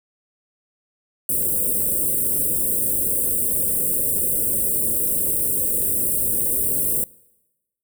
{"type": "band-stop noise", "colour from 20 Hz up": "white", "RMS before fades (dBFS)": -21, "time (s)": [1.29, 7.04], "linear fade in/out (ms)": 2, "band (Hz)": [580, 8100], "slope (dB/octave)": 96, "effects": ["noise-tail reverb RT60 1.0 s tail -23 dB re dry"]}